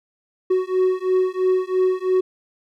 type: beating tone pair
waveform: triangle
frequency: 370 / 373 Hz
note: F#4 / F#4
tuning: 0 / +14 cents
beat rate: 3 Hz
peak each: -18 / -18 dBFS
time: 0.5-2.21 s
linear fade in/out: 10 ms
effects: none